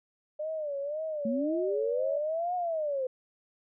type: tone with vibrato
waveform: sine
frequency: 595 Hz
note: D5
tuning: 22 cents sharp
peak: -31 dBFS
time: 0.39-2.18 s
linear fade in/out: 10 ms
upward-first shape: sine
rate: 1.9 Hz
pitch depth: 120 cents each way
type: linear two-way sweep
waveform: sine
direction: up then down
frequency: 215.1 to 730 to 504 Hz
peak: -28 dBFS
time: 1.25-3.07 s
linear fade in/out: 5 ms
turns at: 2.55 s
effects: none